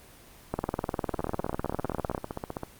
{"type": "two click trains", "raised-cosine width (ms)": 1, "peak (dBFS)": [-13, -18], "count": [33, 24], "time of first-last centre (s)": [[0.54, 2.148], [1.14, 2.634]], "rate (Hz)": [19.9, 15.4], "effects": ["pink hiss -52 dBFS RMS until 2.79 s", "Opus 24 kbps"]}